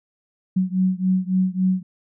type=beating tone pair; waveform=sine; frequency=184.6 / 188.2 Hz; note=F#3 / F#3; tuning=-4 / +30 cents; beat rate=3.6 Hz; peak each=-20 / -21 dBFS; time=0.56-1.83 s; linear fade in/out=10 ms; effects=none